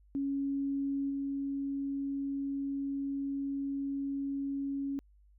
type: tone with level steps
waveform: sine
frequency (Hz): 277.2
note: C#4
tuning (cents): 0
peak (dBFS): -30 / -32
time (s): 0.15-4.99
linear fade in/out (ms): 0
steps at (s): 1.09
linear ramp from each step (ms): 20
effects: added 50 Hz sine -59 dBFS peak until 5.38 s